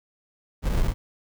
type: noise with sample-and-hold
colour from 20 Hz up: brown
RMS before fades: -22 dBFS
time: 0.62-0.94 s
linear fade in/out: 50 ms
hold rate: 1050 Hz
effects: none